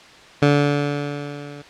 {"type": "tone with level ramp", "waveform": "15% pulse", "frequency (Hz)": 144.6, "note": "D3", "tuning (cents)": -27, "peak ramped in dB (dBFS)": [-5, -29], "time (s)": [0.42, 1.62], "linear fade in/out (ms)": 5, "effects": ["white hiss -44 dBFS RMS until 1.69 s", "low-pass 4000 Hz 12 dB/octave"]}